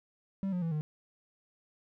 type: tone with pitch steps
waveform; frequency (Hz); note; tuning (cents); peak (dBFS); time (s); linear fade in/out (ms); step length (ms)
triangle; 194.3 / 179.21 / 165.28 / 152.44; G3 / F3 / E3 / D#3; -15 / +45 / +5 / -35; -28; 0.43-0.81; 0; 95
effects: none